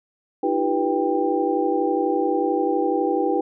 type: tone cluster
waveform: sine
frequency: 307.8 / 339.5 / 392.1 / 490.2 / 792 Hz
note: D#4 / F4 / G4 / B4 / G5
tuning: -19 / -49 / 0 / -13 / +18 cents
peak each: -25 dBFS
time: 0.43-3.41 s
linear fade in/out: 5 ms
effects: none